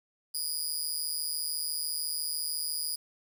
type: tone with amplitude modulation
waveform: 20% pulse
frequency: 4900 Hz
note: D#8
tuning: 27 cents flat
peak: -21 dBFS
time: 0.34-2.96 s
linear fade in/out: 10 ms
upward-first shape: sine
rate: 154 Hz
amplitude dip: 95%
effects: 10-bit